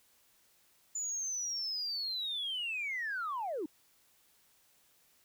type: linear sweep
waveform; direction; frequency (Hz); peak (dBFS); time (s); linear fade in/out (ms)
sine; down; 7040 to 277.2; -33; 0.95-3.66; 5
effects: tanh soft clip ceiling -30 dBFS + white hiss -68 dBFS RMS until 5.24 s